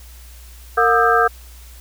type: tone cluster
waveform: sine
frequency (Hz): 460 / 717 / 1210 / 1301 / 1586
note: A#4 / F5 / D#6 / E6 / G6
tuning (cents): -23 / +45 / -49 / -23 / +20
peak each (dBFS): -18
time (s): 0.77-1.28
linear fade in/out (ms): 10
effects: added 60 Hz sine -38 dBFS peak until 1.8 s + white hiss -46 dBFS RMS until 1.8 s